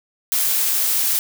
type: noise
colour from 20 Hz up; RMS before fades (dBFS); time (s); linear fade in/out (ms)
blue; -19; 0.32-1.19; 0
effects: none